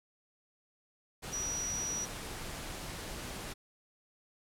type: tone in noise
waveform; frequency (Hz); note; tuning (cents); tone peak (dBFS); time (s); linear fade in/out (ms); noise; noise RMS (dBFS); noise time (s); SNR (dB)
sine; 5820; F#8; -29; -34; 1.32-2.06; 20; pink; -42; 1.22-3.54; +5
effects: low-pass 12000 Hz 12 dB/octave